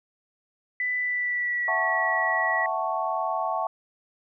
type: tone with pitch glide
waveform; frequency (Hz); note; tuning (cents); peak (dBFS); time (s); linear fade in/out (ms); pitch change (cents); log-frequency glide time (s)
sine; 1991 to 1931; B6 to B6; +14 to -39; -24; 0.8-2.66; 2; -53; 0.97-1.75
type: chord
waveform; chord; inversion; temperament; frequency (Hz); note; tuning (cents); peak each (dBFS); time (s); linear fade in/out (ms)
sine; F# minor seventh; third; equal; 659.3 / 740 / 880 / 1108.7; E5 / F#5 / A5 / C#6; 0 / 0 / 0 / 0; -30; 1.68-3.67; 2
effects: none